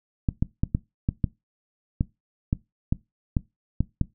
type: clicks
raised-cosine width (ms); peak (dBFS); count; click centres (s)
5; -9; 12; 0.288 / 0.425 / 0.635 / 0.749 / 1.089 / 1.242 / 2.009 / 2.529 / 2.925 / 3.368 / 3.806 / 4.013
effects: noise-tail reverb RT60 0.2 s tail -20 dB re dry